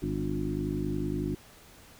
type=harmonic tone with a mistuned harmonic; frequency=50.8 Hz; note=G#1; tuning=38 cents flat; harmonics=1 / 2 / 3 / 4 / 5 / 6 / 7; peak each=-37 / -39 / -35 / -38 / -38 / -34 / -36 dBFS; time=0.02-1.35 s; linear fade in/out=5 ms; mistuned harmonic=6; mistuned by=-42 cents; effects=pink hiss -54 dBFS RMS until 1.99 s